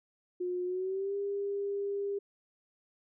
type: tone with pitch glide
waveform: sine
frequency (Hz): 359.5 to 401.2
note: F#4 to G4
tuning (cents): -50 to +40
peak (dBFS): -31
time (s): 0.4-2.19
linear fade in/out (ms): 10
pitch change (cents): +190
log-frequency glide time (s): 0.65-1.15
effects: none